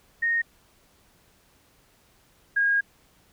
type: tone pair in turn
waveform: sine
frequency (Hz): 1854 / 1630.9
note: A#6 / G#6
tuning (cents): -10 / -32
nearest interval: major second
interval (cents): 222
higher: first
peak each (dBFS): -21 / -19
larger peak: second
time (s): 0.22-0.42 / 2.56-2.81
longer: second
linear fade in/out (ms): 10
effects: pink hiss -61 dBFS RMS until 3.32 s